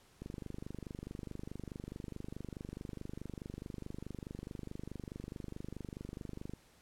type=click train; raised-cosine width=3 ms; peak=-30 dBFS; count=157; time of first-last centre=0.22-6.536 s; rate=24.7 Hz; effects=pink hiss -65 dBFS RMS until 6.81 s + low-pass 12000 Hz 12 dB/octave